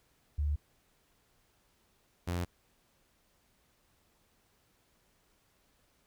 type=tone pair in turn; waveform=sine / sawtooth; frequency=73.42 / 87.72 Hz; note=D2 / F2; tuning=0 / +8 cents; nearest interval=minor third; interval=308 cents; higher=second; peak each=-28 dBFS; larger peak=neither; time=0.38-0.56 / 2.27-2.45 s; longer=neither; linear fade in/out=10 ms; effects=pink hiss -71 dBFS RMS until 6.06 s